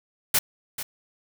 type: noise with echo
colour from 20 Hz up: white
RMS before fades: -20 dBFS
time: 0.34-0.39 s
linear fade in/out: 5 ms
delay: 440 ms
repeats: 1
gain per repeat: -12 dB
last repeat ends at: 0.83 s
effects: none